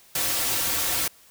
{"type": "noise with comb filter", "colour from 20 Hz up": "white", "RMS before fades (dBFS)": -25, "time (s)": [0.15, 1.08], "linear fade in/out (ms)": 5, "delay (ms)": 4.8, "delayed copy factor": -0.6, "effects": ["white hiss -54 dBFS RMS until 1.3 s"]}